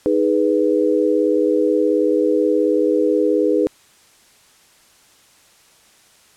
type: chord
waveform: sine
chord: G# minor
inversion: second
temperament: equal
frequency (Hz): 311.1 / 415.3 / 493.9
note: D#4 / G#4 / B4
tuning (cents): 0 / 0 / 0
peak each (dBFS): -18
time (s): 0.06-3.67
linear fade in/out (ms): 0
effects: white hiss -52 dBFS RMS until 6.36 s + low-pass 10000 Hz 12 dB/octave